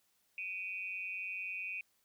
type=tone with amplitude modulation; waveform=sine; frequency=2489 Hz; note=D#7; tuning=in tune; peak=-34 dBFS; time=0.38-1.81 s; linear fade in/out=2 ms; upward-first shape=sine; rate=189 Hz; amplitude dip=90%; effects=white hiss -75 dBFS RMS until 2.04 s